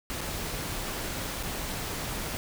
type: noise with dropouts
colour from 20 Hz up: pink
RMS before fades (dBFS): -34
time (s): 0.1-2.37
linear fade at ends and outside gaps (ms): 0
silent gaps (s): 0.208-0.213 / 1.428-1.433
effects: none